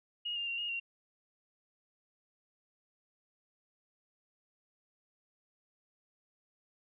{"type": "tone with pitch steps", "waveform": "sine", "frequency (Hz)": [2872, 2804, 2761, 2855, 2757], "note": ["F7", "F7", "F7", "F7", "F7"], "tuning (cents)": [48, 6, -20, 37, -23], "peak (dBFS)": -34, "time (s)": [0.25, 0.8], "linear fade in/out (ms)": 10, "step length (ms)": 110, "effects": []}